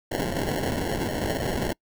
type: noise with sample-and-hold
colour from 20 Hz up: white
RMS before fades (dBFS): -27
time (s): 0.11-1.73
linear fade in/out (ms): 5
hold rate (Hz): 1225
effects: noise-tail reverb RT60 0.1 s tail -26 dB re dry